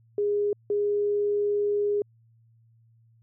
sine tone pair in turn, 411.4 / 411.4 Hz, G#4 / G#4, -16 / -16 cents, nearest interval unison, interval 0 cents, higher neither, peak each -22 dBFS, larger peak neither, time 0.18-0.53 / 0.7-2.02 s, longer second, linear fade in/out 2 ms, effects added 114 Hz sine -57 dBFS peak until 3.22 s

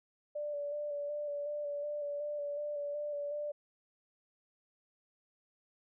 sine tone with vibrato, 584 Hz, D5, 10 cents flat, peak -35 dBFS, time 0.35-3.52 s, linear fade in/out 10 ms, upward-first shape square, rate 2.7 Hz, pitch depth 20 cents each way, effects none

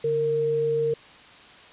sine tone pair together, 144.12 / 460.6 Hz, D3 / A#4, -32 / -21 cents, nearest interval octave + minor sixth, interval 2011 cents, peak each -33 / -21 dBFS, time 0.04-0.94 s, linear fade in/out 5 ms, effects white hiss -48 dBFS RMS until 1.72 s + resampled to 8000 Hz

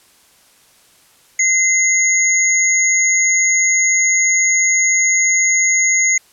sine tone pair together, 2062 / 6657 Hz, C7 / G#8, -26 / +3 cents, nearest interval octave + minor sixth, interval 2029 cents, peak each -14 dBFS, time 1.39-6.18 s, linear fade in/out 5 ms, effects white hiss -51 dBFS RMS until 6.32 s + low-pass 12000 Hz 12 dB/octave

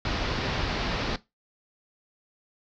pink low-pass noise, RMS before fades -29 dBFS, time 0.05-1.16 s, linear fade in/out 2 ms, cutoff 5200 Hz, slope 48 dB/octave, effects noise-tail reverb RT60 0.2 s tail -17 dB re dry

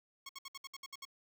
10% pulse tone bursts, 1095 Hz, C#6, 22 cents flat, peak -36 dBFS, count 9, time 0.26-1.052 s, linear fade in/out 5 ms, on 32 ms, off 63 ms, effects 11-bit

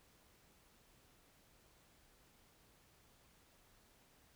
silence, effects pink hiss -69 dBFS RMS until 4.35 s

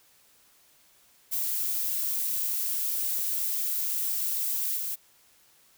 violet noise with level steps, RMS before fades -29 / -32 dBFS, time 1.31-4.96 s, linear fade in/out 20 ms, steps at 4.77 s, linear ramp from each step 2 ms, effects white hiss -61 dBFS RMS until 5.77 s

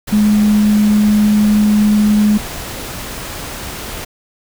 sine tone in noise, 210 Hz, G#3, 19 cents sharp, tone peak -8 dBFS, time 0.12-2.38 s, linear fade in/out 10 ms, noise pink, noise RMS -26 dBFS, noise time 0.07-4.05 s, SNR +15 dB, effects none

